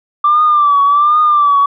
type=tone with vibrato; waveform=sine; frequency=1174.7 Hz; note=D6; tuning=in tune; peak=-6 dBFS; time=0.24-1.66 s; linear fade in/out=5 ms; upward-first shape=triangle; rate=1.3 Hz; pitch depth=84 cents each way; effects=tanh soft clip ceiling -2 dBFS